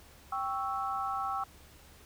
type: chord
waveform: sine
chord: C# diminished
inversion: second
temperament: equal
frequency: 784 / 1108.7 / 1318.5 Hz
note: G5 / C#6 / E6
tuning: 0 / 0 / 0 cents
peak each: -35 / -37 / -35 dBFS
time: 0.32-1.44 s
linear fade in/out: 5 ms
effects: added 72 Hz sine -58 dBFS peak until 2.05 s + pink hiss -57 dBFS RMS until 2.05 s